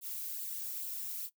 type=noise with flanger; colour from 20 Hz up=violet; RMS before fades=-40 dBFS; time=0.01-1.3 s; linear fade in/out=50 ms; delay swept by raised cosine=0.24 to 1.84 ms; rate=2.4 Hz; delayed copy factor=+0.5; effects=noise-tail reverb RT60 0.1 s tail -18 dB re dry